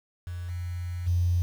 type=tone with level steps; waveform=sine; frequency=87.9 Hz; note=F2; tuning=12 cents sharp; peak=-32 / -30 / -21 dBFS; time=0.27-1.42 s; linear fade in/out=0 ms; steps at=0.48 / 1.06 s; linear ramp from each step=20 ms; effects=8-bit